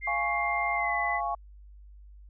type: tone with pitch glide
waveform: sine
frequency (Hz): 2100 to 2004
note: C7 to B6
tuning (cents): +6 to +25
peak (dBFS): -29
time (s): 0.01-1.21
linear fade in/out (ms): 50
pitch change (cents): -81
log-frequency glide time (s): 0.75-0.93
type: chord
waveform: sine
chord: Db major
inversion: first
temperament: just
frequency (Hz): 693 / 831.5 / 1108.7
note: F5 / Ab5 / Db6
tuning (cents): -14 / +2 / 0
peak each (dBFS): -32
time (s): 0.07-1.35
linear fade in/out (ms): 5
effects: added 50 Hz sine -47 dBFS peak until 2.29 s